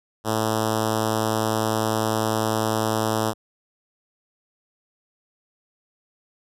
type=tone with notch filter; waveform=5% pulse; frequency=110 Hz; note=A2; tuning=in tune; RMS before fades=-23 dBFS; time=0.24-3.34 s; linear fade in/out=50 ms; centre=2200 Hz; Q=0.87; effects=resampled to 32000 Hz